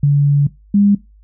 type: tone pair in turn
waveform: sine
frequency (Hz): 143.1 / 202.4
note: D3 / G#3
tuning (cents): -45 / -44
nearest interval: tritone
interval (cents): 601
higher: second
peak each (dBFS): -8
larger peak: neither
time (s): 0.03-0.47 / 0.74-0.95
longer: first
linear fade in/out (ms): 5
effects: noise-tail reverb RT60 0.2 s tail -19 dB re dry + added 51 Hz sine -43 dBFS peak until 1.23 s